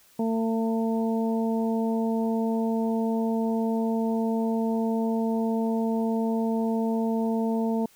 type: harmonic tone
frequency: 225.4 Hz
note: A3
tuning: 42 cents sharp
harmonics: 1 / 2 / 3 / 4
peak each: -24 / -30 / -34 / -36 dBFS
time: 0.19-7.86 s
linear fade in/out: 5 ms
effects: white hiss -58 dBFS RMS until 7.95 s